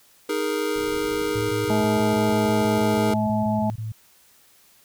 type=chord; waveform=square; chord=D# suspended fourth; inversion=none; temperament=just; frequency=311.1 / 414.8 / 466.7 Hz; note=D#4 / G#4 / A#4; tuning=0 / -2 / +2 cents; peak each=-29 / -27 / -28 dBFS; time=0.29-3.14 s; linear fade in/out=5 ms
type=low-pass noise; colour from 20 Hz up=pink; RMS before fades=-41 dBFS; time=0.75-1.52 s; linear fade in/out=10 ms; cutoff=460 Hz; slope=96 dB/octave
type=tone bursts; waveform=sine; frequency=110 Hz; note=A2; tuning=in tune; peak=-27 dBFS; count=16; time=1.35-3.92 s; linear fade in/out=5 ms; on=140 ms; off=22 ms
type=harmonic tone; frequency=214.8 Hz; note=A3; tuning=41 cents flat; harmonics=1 / 3 / 4; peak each=-22 / -27 / -27 dBFS; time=1.7-3.7 s; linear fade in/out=0 ms
effects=white hiss -56 dBFS RMS until 4.84 s